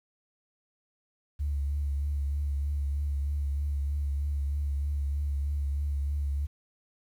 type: tone with vibrato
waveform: sine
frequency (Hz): 71.4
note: D2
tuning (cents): -48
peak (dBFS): -26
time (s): 1.39-6.47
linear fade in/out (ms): 20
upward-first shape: triangle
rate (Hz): 3.2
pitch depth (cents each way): 41
effects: tanh soft clip ceiling -22 dBFS + 10-bit